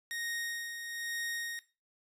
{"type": "tone with tremolo", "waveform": "sawtooth", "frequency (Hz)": 1864.7, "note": "A#6", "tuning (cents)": 0, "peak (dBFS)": -31, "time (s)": [0.11, 1.59], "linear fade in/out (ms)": 0, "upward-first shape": "sine", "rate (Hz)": 1.1, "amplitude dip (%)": 50, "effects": ["noise-tail reverb RT60 0.3 s tail -17 dB re dry", "resampled to 32000 Hz"]}